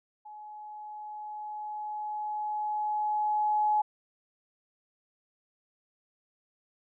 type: tone with level ramp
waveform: sine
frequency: 846 Hz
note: G#5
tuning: 32 cents sharp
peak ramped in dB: -43 to -22 dBFS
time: 0.25-3.82 s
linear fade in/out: 10 ms
effects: none